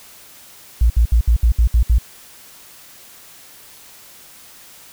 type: tone bursts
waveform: sine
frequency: 57.8 Hz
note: A#1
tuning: 14 cents flat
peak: -9 dBFS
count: 8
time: 0.81-1.985 s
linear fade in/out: 5 ms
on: 90 ms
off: 65 ms
effects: white hiss -43 dBFS RMS until 4.92 s